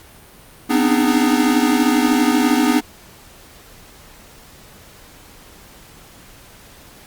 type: tone cluster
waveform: square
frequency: 247.1 / 264 / 294.8 / 307.3 / 413.5 Hz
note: B3 / C4 / D4 / D#4 / G#4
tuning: +1 / +16 / +7 / -21 / -8 cents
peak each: -18 / -22 / -21 / -20 / -26 dBFS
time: 0.69-2.81 s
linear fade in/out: 20 ms
effects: pink hiss -44 dBFS RMS until 7.06 s + Opus 48 kbps